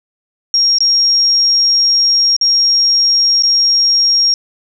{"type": "tone with dropouts", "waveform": "sine", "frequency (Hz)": 5580, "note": "F8", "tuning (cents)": -2, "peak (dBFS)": -8, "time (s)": [0.54, 4.34], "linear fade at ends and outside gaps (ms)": 1, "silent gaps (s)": [[0.785, 0.805], [2.365, 2.412], [3.424, 3.434]], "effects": []}